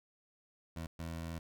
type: tone bursts at uneven times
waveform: 20% pulse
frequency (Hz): 82.7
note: E2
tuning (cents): +6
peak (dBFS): -35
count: 2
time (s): 0.76-0.87 / 0.99-1.39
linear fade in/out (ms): 5
effects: none